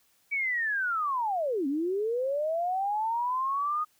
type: linear two-way sweep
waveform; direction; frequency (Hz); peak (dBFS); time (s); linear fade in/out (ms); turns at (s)
sine; down then up; 2291 to 264.7 to 1246; -26; 0.31-3.85; 20; 1.67
effects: white hiss -67 dBFS RMS until 3.99 s